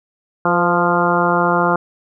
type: harmonic tone with a mistuned harmonic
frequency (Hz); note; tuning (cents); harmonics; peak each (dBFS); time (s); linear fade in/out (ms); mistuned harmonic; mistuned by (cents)
174.61; F3; 0; 1 / 2 / 3 / 4 / 5 / 6 / 7 / 8; -21 / -21 / -21 / -21 / -21 / -21 / -21 / -21; 0.45-1.76; 2; 3; -31
effects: none